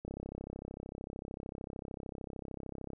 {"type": "click train", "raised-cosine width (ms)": 2, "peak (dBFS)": -28, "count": 97, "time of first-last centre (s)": [0.05, 2.933], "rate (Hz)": 33.3, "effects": []}